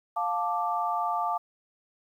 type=chord; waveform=sine; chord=D minor; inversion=first; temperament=just; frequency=704.8 / 881 / 1174.7 Hz; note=F5 / A5 / D6; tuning=+16 / +2 / 0 cents; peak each=-30 dBFS; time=0.16-1.38 s; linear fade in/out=10 ms; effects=10-bit